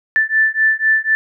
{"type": "beating tone pair", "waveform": "sine", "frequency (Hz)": [1760, 1764], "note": ["A6", "A6"], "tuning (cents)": [0, 4], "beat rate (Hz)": 4, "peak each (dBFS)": -15, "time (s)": [0.16, 1.15], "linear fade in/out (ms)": 0, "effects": []}